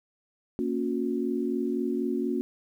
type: chord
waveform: sine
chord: F# major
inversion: first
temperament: equal with one note detuned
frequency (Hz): 233.1 / 277.2 / 361.8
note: A#3 / C#4 / F#4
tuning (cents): 0 / 0 / -39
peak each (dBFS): -30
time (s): 0.59-2.41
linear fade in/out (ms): 0
effects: 10-bit